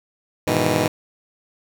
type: chord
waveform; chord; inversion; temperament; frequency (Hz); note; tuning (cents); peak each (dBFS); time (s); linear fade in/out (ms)
10% pulse; E major seventh; first; just; 103.01 / 123.61 / 154.51 / 164.81; G#2 / B2 / D#3 / E3; -14 / +2 / -12 / 0; -16; 0.47-0.88; 5
effects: none